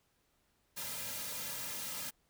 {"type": "noise with comb filter", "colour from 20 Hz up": "white", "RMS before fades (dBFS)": -41, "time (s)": [0.76, 2.11], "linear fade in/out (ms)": 20, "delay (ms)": 2.7, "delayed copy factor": -0.85, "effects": ["pink hiss -75 dBFS RMS until 2.29 s"]}